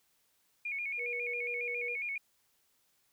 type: tone with vibrato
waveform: sine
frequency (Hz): 2312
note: D7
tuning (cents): -28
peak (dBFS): -34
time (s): 0.65-2.18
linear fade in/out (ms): 5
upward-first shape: square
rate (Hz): 7.3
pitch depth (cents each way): 77
type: tone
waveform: sine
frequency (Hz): 480.9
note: B4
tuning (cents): -46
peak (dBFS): -40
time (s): 0.97-1.97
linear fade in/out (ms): 50
effects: white hiss -73 dBFS RMS until 3.12 s